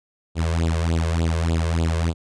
sawtooth tone with flanger, 82.41 Hz, E2, in tune, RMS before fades -21 dBFS, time 0.35-2.14 s, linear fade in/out 50 ms, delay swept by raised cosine 0.25 to 1.95 ms, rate 3.4 Hz, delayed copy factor +1, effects resampled to 22050 Hz

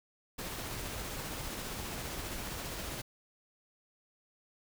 pink noise with tremolo, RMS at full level -39 dBFS, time 0.38-3.02 s, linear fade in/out 10 ms, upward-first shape triangle, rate 15 Hz, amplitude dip 25%, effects none

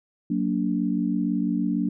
sine chord, Gb augmented, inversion none, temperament just, 185 / 231.2 / 289.1 Hz, Gb3 / Bb3 / D4, 0 / -14 / -27 cents, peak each -26 dBFS, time 0.3-1.89 s, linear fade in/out 5 ms, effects none

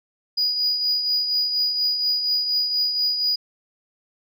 sine tone with tremolo, 4914 Hz, D#8, 22 cents flat, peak -15 dBFS, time 0.37-3.36 s, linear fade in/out 10 ms, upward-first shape triangle, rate 4.2 Hz, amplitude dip 60%, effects tanh soft clip ceiling -16 dBFS

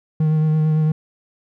triangle tone with vibrato, 155.56 Hz, D#3, in tune, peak -12 dBFS, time 0.2-0.92 s, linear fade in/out 5 ms, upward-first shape sine, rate 8.9 Hz, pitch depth 18 cents each way, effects none

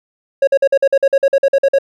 triangle tone bursts, 549 Hz, C#5, 17 cents flat, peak -6 dBFS, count 14, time 0.42-1.786 s, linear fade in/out 5 ms, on 53 ms, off 48 ms, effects none

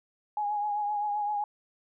sine tone with vibrato, 830.6 Hz, G#5, in tune, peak -27 dBFS, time 0.37-1.44 s, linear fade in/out 2 ms, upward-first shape triangle, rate 7.7 Hz, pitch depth 39 cents each way, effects none

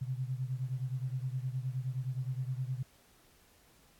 sine beating tone pair, 126.3 / 135.9 Hz, B2 / C#3, +39 / -34 cents, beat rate 9.6 Hz, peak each -35 / -38 dBFS, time 0.01-2.83 s, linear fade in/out 10 ms, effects pink hiss -64 dBFS RMS until 3.99 s + AAC 64 kbps

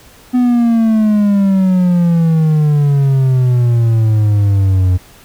triangle exponential sweep, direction down, 251.6 to 90 Hz, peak -6 dBFS, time 0.33-4.98 s, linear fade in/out 20 ms, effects pink hiss -42 dBFS RMS until 5.24 s

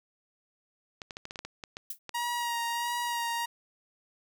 clicks, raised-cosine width 0.2 ms, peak -22 dBFS, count 11, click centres 1.018 / 1.108 / 1.169 / 1.254 / 1.309 / 1.358 / 1.391 / 1.45 / 1.638 / 1.769 / 2.093 s
violet noise with exponential decay, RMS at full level -31 dBFS, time 1.9-1.99 s, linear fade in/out 5 ms, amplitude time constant 19 ms
sawtooth tone with vibrato, 947 Hz, A#5, 27 cents sharp, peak -26 dBFS, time 2.14-3.46 s, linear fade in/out 10 ms, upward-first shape sine, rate 1.5 Hz, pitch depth 23 cents each way
effects none

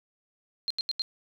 sine tone bursts, 4186 Hz, C8, in tune, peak -26 dBFS, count 4, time 0.68-1.019 s, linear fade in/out 0 ms, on 24 ms, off 81 ms, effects none

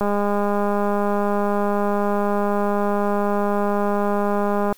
click train, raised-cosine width 1 ms, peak -9 dBFS, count 963, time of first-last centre 0.01-4.726 s, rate 204 Hz, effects white hiss -52 dBFS RMS until 4.77 s

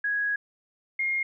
sine tone pair in turn, 1661.2 / 2134 Hz, G#6 / C7, 0 / +34 cents, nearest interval major third, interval 434 cents, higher second, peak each -24 dBFS, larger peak neither, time 0.04-0.36 / 0.99-1.23 s, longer first, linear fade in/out 5 ms, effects none

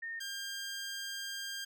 sine / 15% pulse tone pair in turn, 1831 / 1600 Hz, A#6 / G6, -32 / +35 cents, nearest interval major second, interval 233 cents, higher first, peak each -38 / -32 dBFS, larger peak second, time 0.02-0.2 / 0.2-1.65 s, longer second, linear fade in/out 10 ms, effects none

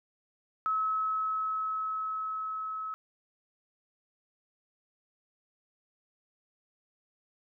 sine tone with level ramp, 1290 Hz, E6, 38 cents flat, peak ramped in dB -26 to -34 dBFS, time 0.66-2.94 s, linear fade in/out 0 ms, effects none

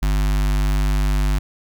square tone with notch filter, 49.92 Hz, G1, 32 cents sharp, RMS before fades -18 dBFS, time 0.02-1.39 s, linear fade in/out 10 ms, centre 480 Hz, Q 1, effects none

